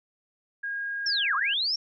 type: tone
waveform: sine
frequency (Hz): 1630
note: G#6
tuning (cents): -33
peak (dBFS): -29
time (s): 0.63-1.54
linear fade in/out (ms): 10
type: linear two-way sweep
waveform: sine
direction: down then up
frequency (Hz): 5600 to 1029 to 5600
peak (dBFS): -24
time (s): 1.06-1.76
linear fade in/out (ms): 5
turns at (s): 1.35
effects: none